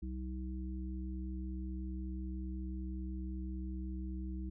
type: harmonic tone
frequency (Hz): 63.9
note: C2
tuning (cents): -40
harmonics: 1 / 3 / 5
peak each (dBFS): -39 / -45 / -47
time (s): 0.02-4.5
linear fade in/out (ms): 10
effects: none